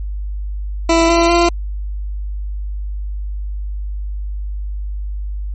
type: tone with pitch steps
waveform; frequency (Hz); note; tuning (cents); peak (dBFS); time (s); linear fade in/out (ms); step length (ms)
20% pulse; 331.9 / 337.5 / 343.2; E4 / E4 / F4; +12 / +41 / -30; -5; 0.89-1.49; 5; 200
effects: added 50 Hz sine -20 dBFS peak until 5.54 s + MP3 32 kbps